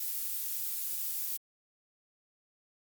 violet noise, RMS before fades -35 dBFS, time 0-1.37 s, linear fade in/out 5 ms, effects Opus 48 kbps

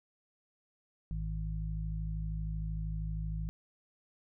harmonic tone, 52.9 Hz, G#1, 33 cents sharp, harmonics 1 / 2 / 3, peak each -35 / -43 / -39 dBFS, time 1.11-3.49 s, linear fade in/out 0 ms, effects none

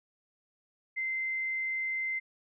sine tone, 2076 Hz, C7, 14 cents flat, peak -30 dBFS, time 0.96-2.2 s, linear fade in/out 20 ms, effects none

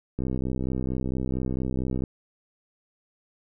click train, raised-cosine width 3 ms, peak -16 dBFS, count 120, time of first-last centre 0.19-2.038 s, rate 64.4 Hz, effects none

